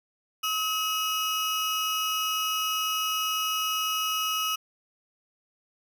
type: tone pair together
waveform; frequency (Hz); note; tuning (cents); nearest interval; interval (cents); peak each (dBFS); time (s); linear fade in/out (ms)
35% pulse; 1278 / 2912; D#6 / F#7; +46 / -28; octave + major second; 1426; -27; 0.43-4.56; 10
effects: none